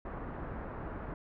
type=low-pass noise; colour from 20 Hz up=pink; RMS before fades=-41 dBFS; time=0.05-1.14 s; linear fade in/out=2 ms; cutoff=1500 Hz; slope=24 dB/octave; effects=none